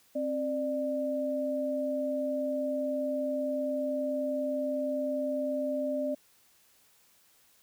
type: tone pair together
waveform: sine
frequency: 265.1 / 595.1 Hz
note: C4 / D5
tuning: +23 / +23 cents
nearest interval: octave + major second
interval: 1400 cents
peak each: -33 / -30 dBFS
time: 0.15-6.15 s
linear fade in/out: 10 ms
effects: white hiss -64 dBFS RMS until 7.62 s